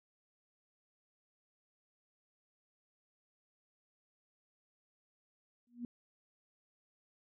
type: tone with exponential growth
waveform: sine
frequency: 240.2 Hz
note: B3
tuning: 48 cents flat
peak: -35 dBFS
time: 5.67-5.85 s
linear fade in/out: 2 ms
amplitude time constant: 37 ms
effects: none